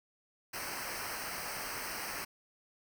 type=noise with comb filter; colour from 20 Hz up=pink; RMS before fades=-40 dBFS; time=0.53-2.25 s; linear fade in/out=10 ms; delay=0.28 ms; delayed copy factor=-0.85; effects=none